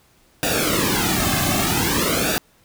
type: noise with flanger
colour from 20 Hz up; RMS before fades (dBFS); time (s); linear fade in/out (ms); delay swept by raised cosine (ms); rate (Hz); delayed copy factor
pink; -20; 0.43-2.38; 0; 0.94 to 2.14; 0.51; -0.9
effects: pink hiss -57 dBFS RMS until 2.64 s